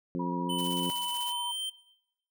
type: harmonic tone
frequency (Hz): 87.9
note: F2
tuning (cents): +12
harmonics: 2 / 3 / 4 / 5 / 6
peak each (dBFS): -33 / -34 / -38 / -45 / -45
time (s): 0.15-0.9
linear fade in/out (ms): 0
type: tone with vibrato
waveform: sine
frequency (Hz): 964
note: B5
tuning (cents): -42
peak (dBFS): -34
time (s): 0.19-1.52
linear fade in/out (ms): 10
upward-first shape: sine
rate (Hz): 15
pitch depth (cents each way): 16
type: tone with pitch glide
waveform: square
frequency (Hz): 3021 to 3120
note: F#7 to G7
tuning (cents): +35 to -9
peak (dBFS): -33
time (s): 0.49-1.7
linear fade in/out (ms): 10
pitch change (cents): +56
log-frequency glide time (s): 1.1-1.55
type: noise with tremolo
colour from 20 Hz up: blue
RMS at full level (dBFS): -41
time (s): 0.58-1.33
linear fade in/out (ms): 10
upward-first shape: square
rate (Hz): 16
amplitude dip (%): 55
effects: noise-tail reverb RT60 0.9 s tail -21 dB re dry